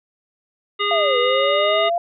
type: harmonic tone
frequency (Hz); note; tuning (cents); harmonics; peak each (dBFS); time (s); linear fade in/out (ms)
409.2; G#4; -26; 1 / 3 / 5 / 7 / 9; -25 / -22 / -25 / -25 / -26; 0.79-1.9; 20
type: linear two-way sweep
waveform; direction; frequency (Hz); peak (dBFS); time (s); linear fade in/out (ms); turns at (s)
sine; down then up; 698.5 to 481.1 to 698.5; -17; 0.91-1.98; 2; 1.18
effects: none